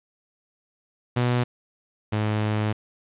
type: tone pair in turn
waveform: sawtooth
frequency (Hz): 122.6 / 106.71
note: B2 / G#2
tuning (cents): -12 / +47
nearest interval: major second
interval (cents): 241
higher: first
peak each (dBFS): -16 / -18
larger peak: first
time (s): 1.16-1.44 / 2.12-2.73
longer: second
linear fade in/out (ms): 10
effects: resampled to 8000 Hz + 8-bit